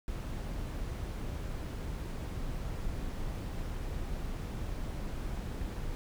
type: noise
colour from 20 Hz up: brown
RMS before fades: -37 dBFS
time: 0.08-5.95 s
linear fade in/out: 0 ms
effects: none